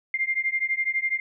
sine beating tone pair, 2100 / 2112 Hz, C7 / C7, +6 / +16 cents, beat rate 12 Hz, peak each -26 / -26 dBFS, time 0.14-1.2 s, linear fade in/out 2 ms, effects none

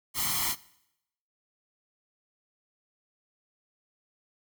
white noise with comb filter, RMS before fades -29 dBFS, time 0.14-0.56 s, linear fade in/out 50 ms, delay 0.95 ms, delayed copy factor +0.8, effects noise-tail reverb RT60 0.8 s tail -20 dB re dry

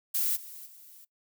violet noise with level steps, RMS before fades -28 / -45 / -52 dBFS, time 0.14-1.05 s, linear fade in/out 10 ms, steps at 0.35 / 0.65 s, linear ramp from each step 20 ms, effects noise-tail reverb RT60 0.1 s tail -19 dB re dry

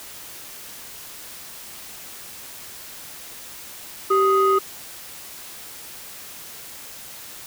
sine tone pair together, 387.5 / 1248 Hz, G4 / D#6, -20 / +5 cents, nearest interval octave + minor sixth, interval 2025 cents, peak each -16 dBFS, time 4.1-4.59 s, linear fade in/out 10 ms, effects tanh soft clip ceiling -10 dBFS + white hiss -39 dBFS RMS until 7.46 s

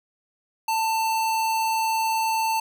square tone, 891 Hz, A5, 22 cents sharp, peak -22 dBFS, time 0.68-2.6 s, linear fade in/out 5 ms, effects none

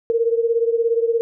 sine beating tone pair, 457.9 / 474.9 Hz, A#4 / A#4, -31 / +32 cents, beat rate 17 Hz, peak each -17 / -21 dBFS, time 0.1-1.21 s, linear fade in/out 0 ms, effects none

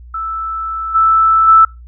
sine tone with level steps, 1318.5 Hz, E6, in tune, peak -18 / -7 / -3 dBFS, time 0.14-1.65 s, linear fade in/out 5 ms, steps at 0.94 / 1.47 s, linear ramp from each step 20 ms, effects noise-tail reverb RT60 0.2 s tail -22 dB re dry + added 60 Hz sine -33 dBFS peak until 1.87 s

